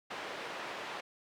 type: band-pass noise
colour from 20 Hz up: pink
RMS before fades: -42 dBFS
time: 0.1-1.01 s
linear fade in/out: 10 ms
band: 460 to 3000 Hz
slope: 12 dB/octave
effects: none